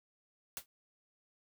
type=noise with exponential decay; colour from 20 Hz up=white; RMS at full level=-37 dBFS; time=0.57-0.66 s; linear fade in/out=0 ms; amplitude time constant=18 ms; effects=none